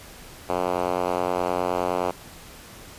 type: tone with band-pass filter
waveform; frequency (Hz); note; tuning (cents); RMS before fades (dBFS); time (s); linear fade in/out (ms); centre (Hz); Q
5% pulse; 89.7; F2; +47; -25; 0.49-2.11; 5; 640; 0.87
effects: pink hiss -44 dBFS RMS until 2.98 s + resampled to 32000 Hz